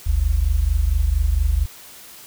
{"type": "tone pair together", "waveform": "sine", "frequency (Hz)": [48.86, 73.2], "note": ["G1", "D2"], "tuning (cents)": [-5, -5], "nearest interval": "perfect fifth", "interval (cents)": 700, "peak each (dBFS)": -18, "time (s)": [0.06, 1.66], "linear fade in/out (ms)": 10, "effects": ["white hiss -42 dBFS RMS until 2.26 s"]}